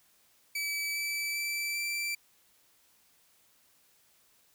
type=tone with pitch steps; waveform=sawtooth; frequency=2298 / 2313 / 2327 / 2342 Hz; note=D7 / D7 / D7 / D7; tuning=-38 / -27 / -17 / -5 cents; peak=-28 dBFS; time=0.55-2.15 s; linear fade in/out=5 ms; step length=400 ms; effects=white hiss -66 dBFS RMS until 4.54 s